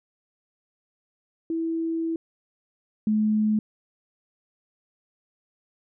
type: tone pair in turn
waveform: sine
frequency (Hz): 327.9 / 214.3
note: E4 / A3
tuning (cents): -9 / -45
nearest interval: perfect fifth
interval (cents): 736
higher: first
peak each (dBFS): -24 / -19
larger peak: second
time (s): 1.5-2.16 / 3.07-3.59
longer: first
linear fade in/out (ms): 2
effects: none